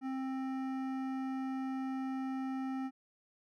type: tone with hard clipping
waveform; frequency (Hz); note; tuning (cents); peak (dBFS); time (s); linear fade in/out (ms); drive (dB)
sine; 264; C4; +16; -37; 0.01-2.91; 50; 13
effects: none